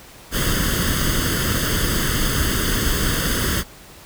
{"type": "noise with comb filter", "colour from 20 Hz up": "pink", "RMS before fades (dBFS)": -20, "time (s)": [0.31, 3.64], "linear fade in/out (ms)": 50, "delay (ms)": 0.62, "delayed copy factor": 0.8, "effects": ["pink hiss -43 dBFS RMS until 4.05 s"]}